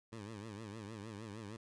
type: tone with vibrato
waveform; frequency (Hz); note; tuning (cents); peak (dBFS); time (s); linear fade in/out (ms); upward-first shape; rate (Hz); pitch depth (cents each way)
15% pulse; 106.6; G#2; +46; -39; 0.12-1.57; 10; triangle; 6.5; 160
effects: resampled to 22050 Hz